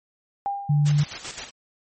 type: tone with exponential decay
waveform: sine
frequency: 801 Hz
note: G5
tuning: 37 cents sharp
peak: -21 dBFS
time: 0.46-1.11 s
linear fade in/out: 0 ms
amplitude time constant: 140 ms
type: tone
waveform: sine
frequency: 146.83 Hz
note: D3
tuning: in tune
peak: -16 dBFS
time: 0.69-1.04 s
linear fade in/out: 10 ms
type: noise with tremolo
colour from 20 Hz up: white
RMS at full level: -31 dBFS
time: 0.85-1.51 s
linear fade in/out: 20 ms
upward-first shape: square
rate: 7.6 Hz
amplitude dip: 60%
effects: MP3 32 kbps